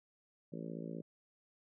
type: harmonic tone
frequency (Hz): 55.9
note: A1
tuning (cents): +28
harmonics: 3 / 4 / 5 / 6 / 7 / 8 / 9 / 10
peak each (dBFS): -45 / -47 / -49 / -51 / -52 / -53 / -54 / -55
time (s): 0.52-1.02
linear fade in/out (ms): 10
effects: none